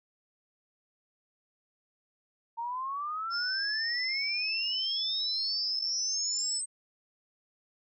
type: exponential sweep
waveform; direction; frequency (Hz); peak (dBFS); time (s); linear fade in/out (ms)
sine; up; 914 to 8372; -32; 2.57-6.66; 20
type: tone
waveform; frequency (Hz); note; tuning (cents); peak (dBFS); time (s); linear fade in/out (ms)
sine; 5274; E8; 0; -31; 3.3-6.62; 50
effects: none